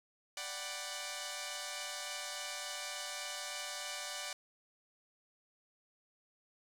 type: chord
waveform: 5% pulse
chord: G major seventh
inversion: second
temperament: equal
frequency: 587.3 / 740 / 784 / 987.8 Hz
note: D5 / F#5 / G5 / B5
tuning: 0 / 0 / 0 / 0 cents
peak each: -32 / -33 / -38 / -37 dBFS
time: 0.37-4.33 s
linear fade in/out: 2 ms
effects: low-pass 12000 Hz 12 dB/octave + 10-bit